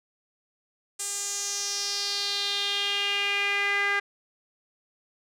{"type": "tone with band-pass filter sweep", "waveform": "sawtooth", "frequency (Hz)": 403.1, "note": "G4", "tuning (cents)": 48, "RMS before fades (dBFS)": -28, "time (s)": [0.99, 4], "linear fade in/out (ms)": 10, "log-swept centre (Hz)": [8100, 1800], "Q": 4, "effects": []}